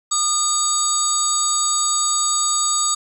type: tone cluster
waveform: sine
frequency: 1220 / 3710 / 4617 / 6730 / 7870 Hz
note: D#6 / A#7 / D8 / G#8 / B8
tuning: -34 / -9 / -30 / +22 / -7 cents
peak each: -22 / -27 / -27 / -25 / -19 dBFS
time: 0.11-2.95 s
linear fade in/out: 10 ms
effects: tanh soft clip ceiling -7 dBFS + 8-bit